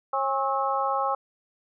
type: harmonic tone with a mistuned harmonic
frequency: 271.6 Hz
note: C#4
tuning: 35 cents flat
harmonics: 2 / 3 / 4 / 5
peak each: -30 / -27 / -28 / -30 dBFS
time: 0.13-1.15 s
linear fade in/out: 5 ms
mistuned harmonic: 5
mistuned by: -77 cents
effects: none